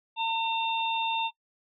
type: harmonic tone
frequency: 906 Hz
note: A#5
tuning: 50 cents flat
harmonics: 1 / 3 / 4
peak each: -27 / -33 / -33 dBFS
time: 0.16-1.31 s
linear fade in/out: 50 ms
effects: noise-tail reverb RT60 0.1 s tail -20 dB re dry